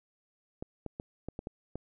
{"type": "clicks", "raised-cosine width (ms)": 2, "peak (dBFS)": -24, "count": 7, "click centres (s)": [0.625, 0.863, 0.999, 1.286, 1.391, 1.471, 1.756], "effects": []}